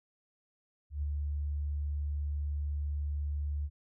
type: tone with ADSR envelope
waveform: sine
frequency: 73 Hz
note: D2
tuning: 10 cents flat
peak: -29 dBFS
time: 0.9-3.7 s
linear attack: 130 ms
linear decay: 6 ms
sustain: -2 dB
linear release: 52 ms
effects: none